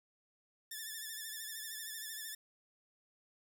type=tone with vibrato; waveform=5% pulse; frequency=1760 Hz; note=A6; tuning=in tune; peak=-32 dBFS; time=0.71-2.35 s; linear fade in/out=5 ms; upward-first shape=sine; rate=13 Hz; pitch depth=57 cents each way; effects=none